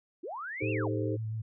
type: linear two-way sweep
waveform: sine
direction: up then down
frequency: 285.4 to 2774 to 445.4 Hz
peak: -36 dBFS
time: 0.23-0.89 s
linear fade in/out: 10 ms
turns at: 0.71 s
type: chord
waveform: sine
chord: A half-diminished seventh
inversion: second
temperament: equal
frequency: 311.1 / 392 / 440 / 523.3 Hz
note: Eb4 / G4 / A4 / C5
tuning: 0 / 0 / 0 / 0 cents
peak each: -34 / -36 / -37 / -38 dBFS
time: 0.6-1.17 s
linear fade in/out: 20 ms
type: tone with vibrato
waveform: sine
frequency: 110 Hz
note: A2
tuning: in tune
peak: -32 dBFS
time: 0.62-1.42 s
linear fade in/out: 10 ms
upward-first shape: triangle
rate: 7.2 Hz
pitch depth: 25 cents each way
effects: none